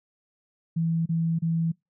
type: tone bursts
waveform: sine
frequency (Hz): 164.81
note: E3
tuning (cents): 0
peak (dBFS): -22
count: 3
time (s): 0.76-1.72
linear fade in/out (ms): 10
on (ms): 300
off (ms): 30
effects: noise-tail reverb RT60 0.2 s tail -26 dB re dry